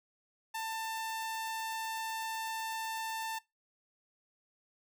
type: tone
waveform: sawtooth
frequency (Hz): 892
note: A5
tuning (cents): +23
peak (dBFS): -32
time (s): 0.54-3.39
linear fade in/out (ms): 10
effects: noise-tail reverb RT60 0.2 s tail -21 dB re dry